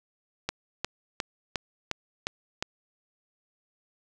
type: click train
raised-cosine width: 0.2 ms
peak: -11 dBFS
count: 7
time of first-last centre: 0.49-2.625 s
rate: 2.81 Hz
effects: none